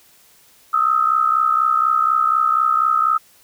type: tone pair together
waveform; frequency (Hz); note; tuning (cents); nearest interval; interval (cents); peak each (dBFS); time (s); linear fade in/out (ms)
sine; 1254.4 / 1318.5; D#6 / E6; +14 / 0; minor second; 86; -16 / -17; 0.73-3.18; 10
effects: white hiss -52 dBFS RMS until 3.43 s